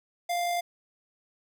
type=tone with amplitude modulation; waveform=square; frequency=698.5 Hz; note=F5; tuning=in tune; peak=-26 dBFS; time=0.29-0.61 s; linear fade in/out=10 ms; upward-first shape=sine; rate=50.8 Hz; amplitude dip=25%; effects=none